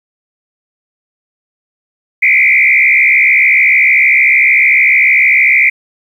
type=tone with frequency modulation; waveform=sine; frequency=2217 Hz; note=C#7; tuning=in tune; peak=-5 dBFS; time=2.22-5.7 s; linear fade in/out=10 ms; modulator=66.7 Hz; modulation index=3; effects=7-bit